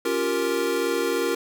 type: chord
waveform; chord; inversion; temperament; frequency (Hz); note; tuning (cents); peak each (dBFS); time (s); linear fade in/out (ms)
square; G half-diminished seventh; second; equal; 277.2 / 349.2 / 392 / 466.2; Db4 / F4 / G4 / Bb4; 0 / 0 / 0 / 0; -32 / -28 / -30 / -26; 0.05-1.35; 5
effects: none